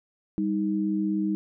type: tone pair together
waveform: sine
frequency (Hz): 197.8 / 314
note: G3 / D#4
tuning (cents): +16 / +16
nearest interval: minor sixth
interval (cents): 800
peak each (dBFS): -26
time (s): 0.38-1.35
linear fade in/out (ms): 0
effects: none